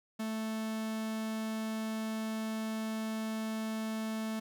45% pulse tone, 220 Hz, A3, in tune, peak -34 dBFS, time 0.19-4.4 s, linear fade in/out 10 ms, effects none

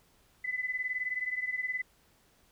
sine beating tone pair, 2003 / 2022 Hz, B6 / B6, +24 / +40 cents, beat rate 19 Hz, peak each -33 / -36 dBFS, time 0.44-1.82 s, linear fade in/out 10 ms, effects pink hiss -66 dBFS RMS until 2.51 s

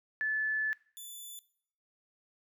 sine / 5% pulse tone pair in turn, 1736 / 3491 Hz, A6 / A7, -24 / -14 cents, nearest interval octave, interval 1210 cents, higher second, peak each -29 / -36 dBFS, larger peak first, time 0.21-0.73 / 0.97-1.39 s, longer first, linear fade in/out 0 ms, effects noise-tail reverb RT60 0.6 s tail -20 dB re dry

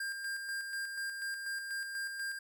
square tone with tremolo, 1600 Hz, G6, 35 cents sharp, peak -36 dBFS, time 0-2.39 s, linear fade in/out 5 ms, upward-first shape square, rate 4.1 Hz, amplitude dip 40%, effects none

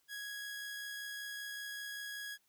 sawtooth tone with amplitude modulation, 1661.2 Hz, G#6, in tune, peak -37 dBFS, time 0.08-2.38 s, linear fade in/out 50 ms, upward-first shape sine, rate 65.2 Hz, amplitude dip 25%, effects white hiss -75 dBFS RMS until 2.48 s

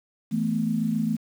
sine chord, E suspended fourth, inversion none, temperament just, 164.81 / 219.8 / 247.2 Hz, E3 / A3 / B3, 0 / -2 / +2 cents, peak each -29 / -24 / -29 dBFS, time 0.31-1.17 s, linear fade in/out 20 ms, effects 8-bit

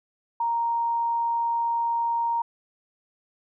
sine tone, 932.3 Hz, A#5, in tune, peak -22 dBFS, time 0.4-2.42 s, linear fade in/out 5 ms, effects none

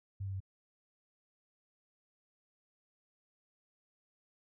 sine tone with pitch steps, 98 / 96.76 / 95.54 Hz, G2 / G2 / G2, 0 / -22 / -44 cents, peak -36 dBFS, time 0.2-0.404 s, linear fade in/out 10 ms, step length 68 ms, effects none

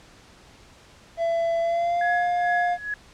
triangle tone with pitch glide, 670 to 706.6 Hz, E5 to F5, +28 to +20 cents, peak -19 dBFS, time 1.17-2.78 s, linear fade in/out 50 ms, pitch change +92 cents, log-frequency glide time 1.61-2.12 s
sine tone with tremolo, 1681 Hz, G#6, 20 cents sharp, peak -23 dBFS, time 2.01-2.94 s, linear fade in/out 2 ms, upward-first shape sine, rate 2.3 Hz, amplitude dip 85%
effects pink hiss -51 dBFS RMS until 3.13 s + low-pass 7000 Hz 12 dB/octave

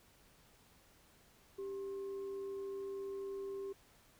sine tone with frequency modulation, 392.6 Hz, G4, 3 cents sharp, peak -40 dBFS, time 1.58-3.73 s, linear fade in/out 10 ms, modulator 678 Hz, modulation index 0.21, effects pink hiss -66 dBFS RMS until 4.19 s

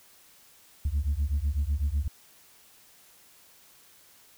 sine beating tone pair, 68.1 / 76.1 Hz, C#2 / D#2, -30 / -38 cents, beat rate 8 Hz, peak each -26 dBFS, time 0.85-2.08 s, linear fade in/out 5 ms, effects tanh soft clip ceiling -21 dBFS + white hiss -57 dBFS RMS until 4.37 s

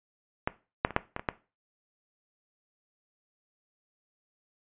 clicks, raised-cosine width 0.5 ms, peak -11 / -6 / -22 / -7 / -17 / -21 / -11 dBFS, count 7, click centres 0.475 / 0.849 / 0.907 / 0.964 / 1.164 / 1.195 / 1.288 s, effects noise-tail reverb RT60 0.3 s tail -17 dB re dry + resampled to 8000 Hz

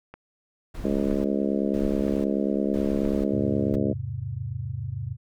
click train, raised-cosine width 0.5 ms, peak -26 dBFS, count 4, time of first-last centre 0.14-3.053 s, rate 1.03 Hz
brown noise with tremolo, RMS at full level -34 dBFS, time 0.74-3.76 s, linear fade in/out 10 ms, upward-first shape square, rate 1 Hz, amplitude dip 80%
harmonic tone, 69.3 Hz, C#2, in tune, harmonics 3 / 4 / 5 / 6 / 7 / 8 / 9, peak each -26 / -28 / -30 / -32 / -33 / -34 / -35 dBFS, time 0.84-3.93 s, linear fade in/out 5 ms
sine chord, E augmented, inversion none, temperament equal, 82.41 / 103.83 / 130.81 Hz, E2 / G#2 / B#2, 0 / 0 / 0 cents, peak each -37 / -32 / -32 dBFS, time 3.3-5.17 s, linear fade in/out 50 ms
effects none

